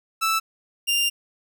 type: tone pair in turn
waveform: sawtooth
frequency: 1318.5 / 2794 Hz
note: E6 / F7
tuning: 0 / 0 cents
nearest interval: octave + minor second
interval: 1300 cents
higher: second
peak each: -16 dBFS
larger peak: neither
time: 0.21-0.4 / 0.87-1.1 s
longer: second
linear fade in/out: 20 ms
effects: none